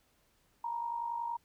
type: tone with amplitude modulation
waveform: sine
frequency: 938 Hz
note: A#5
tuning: 11 cents sharp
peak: -31 dBFS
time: 0.64-1.37 s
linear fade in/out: 5 ms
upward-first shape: sine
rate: 50.6 Hz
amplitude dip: 60%
effects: pink hiss -71 dBFS RMS until 1.44 s